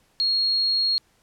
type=tone; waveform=sine; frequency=4288 Hz; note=C8; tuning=42 cents sharp; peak=-19 dBFS; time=0.2-0.98 s; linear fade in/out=0 ms; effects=pink hiss -63 dBFS RMS until 1.22 s + low-pass 12000 Hz 12 dB/octave